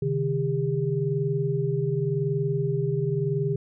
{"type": "tone cluster", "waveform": "sine", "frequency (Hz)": [133.8, 154.7, 401.8], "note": ["C3", "D#3", "G4"], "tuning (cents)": [39, -10, 43], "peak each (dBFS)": -27, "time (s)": [0.02, 3.56], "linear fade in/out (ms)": 5, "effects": []}